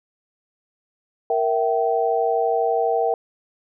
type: chord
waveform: sine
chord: E diminished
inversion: second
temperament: equal with one note detuned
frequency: 466.2 / 659.3 / 771.4 Hz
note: Bb4 / E5 / G5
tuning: 0 / 0 / -28 cents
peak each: -21 / -23 / -22 dBFS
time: 1.3-3.14 s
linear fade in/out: 2 ms
effects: none